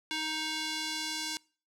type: tone with band-pass filter sweep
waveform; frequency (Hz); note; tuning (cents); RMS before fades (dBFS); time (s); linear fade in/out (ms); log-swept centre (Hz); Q
square; 312.9; D#4; +10; -35; 0.11-1.37; 0; 3300 to 5300; 1.2
effects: noise-tail reverb RT60 0.4 s tail -24 dB re dry